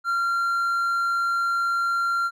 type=tone; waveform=triangle; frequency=1379 Hz; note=F6; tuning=22 cents flat; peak=-19 dBFS; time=0.04-2.31 s; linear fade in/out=50 ms; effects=none